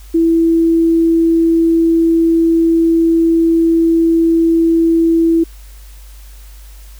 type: tone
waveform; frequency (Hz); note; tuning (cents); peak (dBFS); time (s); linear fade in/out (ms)
sine; 330.5; E4; +5; -8; 0.14-5.44; 10
effects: added 50 Hz sine -33 dBFS peak until 6.99 s + white hiss -45 dBFS RMS until 6.99 s